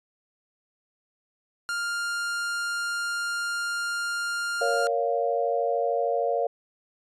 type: tone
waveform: 45% pulse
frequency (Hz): 1402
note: F6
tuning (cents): +6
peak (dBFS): -27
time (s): 1.69-4.87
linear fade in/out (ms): 0
type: chord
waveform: sine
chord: Bb minor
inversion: none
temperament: just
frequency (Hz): 466.2 / 559.4 / 699.2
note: Bb4 / Db5 / F5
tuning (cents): 0 / +16 / +2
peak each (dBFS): -27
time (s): 4.61-6.47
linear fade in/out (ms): 5
effects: resampled to 24000 Hz